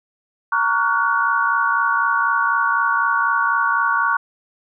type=tone cluster; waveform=sine; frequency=925 / 1128 / 1423 / 1487 Hz; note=A#5 / C#6 / F6 / F#6; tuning=-14 / +30 / +32 / +8 cents; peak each=-23 / -19 / -22 / -21 dBFS; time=0.52-4.17 s; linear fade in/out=5 ms; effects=none